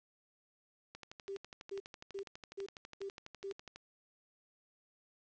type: click train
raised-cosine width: 0.2 ms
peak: -31 dBFS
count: 35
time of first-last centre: 0.95-3.76 s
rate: 12.1 Hz
type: tone bursts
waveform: sine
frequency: 393.5 Hz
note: G4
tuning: 7 cents sharp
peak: -39 dBFS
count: 6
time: 1.28-3.526 s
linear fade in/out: 10 ms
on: 91 ms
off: 340 ms
effects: resampled to 16000 Hz + 11-bit

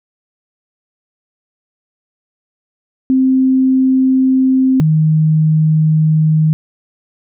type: tone pair in turn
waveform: sine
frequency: 261.6 / 156.27 Hz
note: C4 / D#3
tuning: 0 / +8 cents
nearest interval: major sixth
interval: 892 cents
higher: first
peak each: -8 dBFS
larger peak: neither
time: 3.1-4.8 / 4.8-6.53 s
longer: second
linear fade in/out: 0 ms
effects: none

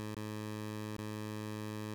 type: tone with dropouts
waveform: 15% pulse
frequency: 107 Hz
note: A2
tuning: 48 cents flat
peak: -33 dBFS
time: 0-1.94 s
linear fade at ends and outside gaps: 0 ms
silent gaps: 0.147-0.167 / 0.966-0.983 s
effects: none

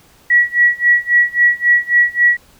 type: tone with tremolo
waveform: sine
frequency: 1929 Hz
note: B6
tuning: 41 cents flat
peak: -6 dBFS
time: 0.3-2.37 s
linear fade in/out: 5 ms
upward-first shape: sine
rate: 3.7 Hz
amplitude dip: 95%
effects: pink hiss -49 dBFS RMS until 2.59 s

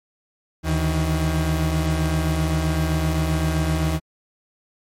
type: tone pair together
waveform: 35% pulse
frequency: 75.7 / 159.11 Hz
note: D#2 / D#3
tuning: -47 / +39 cents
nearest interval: octave + minor second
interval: 1286 cents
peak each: -20 dBFS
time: 0.63-4 s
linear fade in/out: 50 ms
effects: MP3 64 kbps

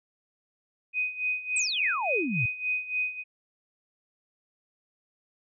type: tone with tremolo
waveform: sine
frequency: 2500 Hz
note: D#7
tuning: 8 cents sharp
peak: -24 dBFS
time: 0.93-3.24 s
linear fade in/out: 50 ms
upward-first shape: sine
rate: 3.5 Hz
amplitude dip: 80%
type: exponential sweep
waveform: sine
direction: down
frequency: 8590 to 104.6 Hz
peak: -27 dBFS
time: 1.56-2.46 s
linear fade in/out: 5 ms
effects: none

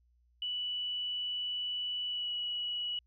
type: tone with pitch glide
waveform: sine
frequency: 2960 to 2931 Hz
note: F#7 to F#7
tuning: 0 to -17 cents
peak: -33 dBFS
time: 0.42-2.99 s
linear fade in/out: 2 ms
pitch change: -17 cents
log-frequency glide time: 2.07-2.31 s
effects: added 60 Hz sine -66 dBFS peak until 3.06 s

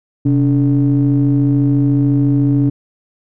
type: ring-modulated tone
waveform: triangle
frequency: 78 Hz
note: D#2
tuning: 5 cents sharp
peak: -5 dBFS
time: 0.25-2.7 s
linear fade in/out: 10 ms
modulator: 207 Hz
effects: none

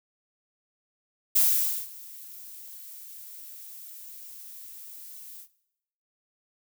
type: noise with ADSR envelope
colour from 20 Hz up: violet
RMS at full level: -20 dBFS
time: 1.35-5.48 s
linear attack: 12 ms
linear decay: 510 ms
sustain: -24 dB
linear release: 79 ms
effects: noise-tail reverb RT60 0.8 s tail -18 dB re dry

